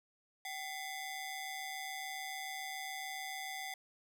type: ring-modulated tone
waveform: sawtooth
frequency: 1393 Hz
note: F6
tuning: 5 cents flat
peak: -34 dBFS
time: 0.45-3.74 s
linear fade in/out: 2 ms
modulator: 623 Hz
effects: none